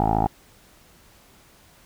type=tone with low-pass filter; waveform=10% pulse; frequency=54.1 Hz; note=A1; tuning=29 cents flat; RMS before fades=-21 dBFS; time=0-0.27 s; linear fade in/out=0 ms; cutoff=800 Hz; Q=7.3; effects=pink hiss -54 dBFS RMS until 1.85 s